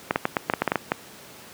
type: clicks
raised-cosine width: 0.5 ms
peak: -5 dBFS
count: 11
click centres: 0.109 / 0.159 / 0.254 / 0.368 / 0.499 / 0.537 / 0.62 / 0.677 / 0.719 / 0.757 / 0.919 s
effects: pink hiss -45 dBFS RMS until 1.53 s + high-pass 150 Hz 12 dB/octave